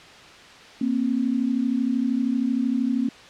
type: tone pair together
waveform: sine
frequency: 234 / 266.9 Hz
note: A#3 / C4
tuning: +7 / +35 cents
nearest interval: major second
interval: 228 cents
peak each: -23 dBFS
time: 0.81-3.09 s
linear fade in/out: 5 ms
effects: white hiss -45 dBFS RMS until 3.29 s + low-pass 4000 Hz 12 dB/octave